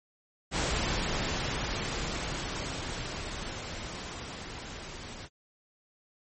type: noise with level ramp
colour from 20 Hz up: pink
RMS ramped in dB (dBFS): -29 to -43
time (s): 0.51-5.29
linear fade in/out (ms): 50
effects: MP3 32 kbps